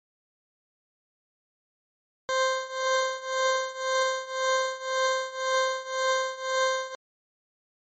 20% pulse tone with tremolo, 523.3 Hz, C5, in tune, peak -16 dBFS, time 2.29-6.95 s, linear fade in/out 0 ms, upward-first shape triangle, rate 1.9 Hz, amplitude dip 90%, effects MP3 32 kbps

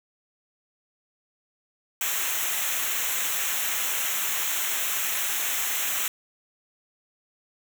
white noise with comb filter, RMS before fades -27 dBFS, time 2.01-6.08 s, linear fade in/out 2 ms, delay 0.21 ms, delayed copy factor -0.8, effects none

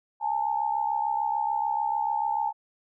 sine tone pair together, 830.6 / 897.4 Hz, G#5 / A5, 0 / +34 cents, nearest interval minor second, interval 134 cents, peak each -27 dBFS, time 0.2-2.53 s, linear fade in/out 50 ms, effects none

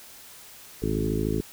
harmonic tone with a mistuned harmonic, 53.4 Hz, G#1, 49 cents sharp, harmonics 1 / 2 / 3 / 4 / 5 / 6 / 7 / 8, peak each -32 / -32 / -32 / -32 / -32 / -32 / -32 / -32 dBFS, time 0.82-1.41 s, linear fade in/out 5 ms, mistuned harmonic 2, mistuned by +34 cents, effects white hiss -47 dBFS RMS until 1.52 s

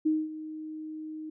sine tone with ADSR envelope, 311.5 Hz, D#4, 2 cents sharp, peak -21 dBFS, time 0.05-1.3 s, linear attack 14 ms, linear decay 220 ms, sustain -15 dB, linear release 7 ms, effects none

